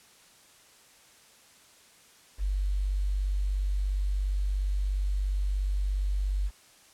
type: tone with quantisation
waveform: sine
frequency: 48.53 Hz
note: G1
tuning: 17 cents flat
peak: -25 dBFS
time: 2.38-6.51 s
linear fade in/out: 50 ms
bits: 9
effects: white hiss -57 dBFS RMS until 6.93 s + low-pass 10000 Hz 12 dB/octave